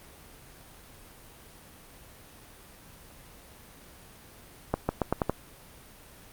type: accelerating click train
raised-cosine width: 1 ms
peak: -10 dBFS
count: 6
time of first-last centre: 4.74-5.296 s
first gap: 150 ms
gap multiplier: 0.85
effects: pink hiss -51 dBFS RMS until 6.32 s + Opus 32 kbps